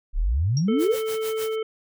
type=exponential sweep; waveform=sine; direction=up; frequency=30.92 to 554.4 Hz; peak=-19 dBFS; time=0.13-0.97 s; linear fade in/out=50 ms
type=tone with exponential decay; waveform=sine; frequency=5600 Hz; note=F8; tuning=4 cents sharp; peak=-26 dBFS; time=0.57-0.68 s; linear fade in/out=1 ms; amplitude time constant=22 ms
type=harmonic tone; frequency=440 Hz; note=A4; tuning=in tune; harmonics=1 / 3 / 5 / 7; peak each=-24 / -38 / -42 / -41 dBFS; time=0.68-1.63 s; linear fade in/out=5 ms
type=noise with tremolo; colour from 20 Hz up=white; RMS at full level=-35 dBFS; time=0.78-1.56 s; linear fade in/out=50 ms; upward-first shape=sine; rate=6.6 Hz; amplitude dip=95%
effects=none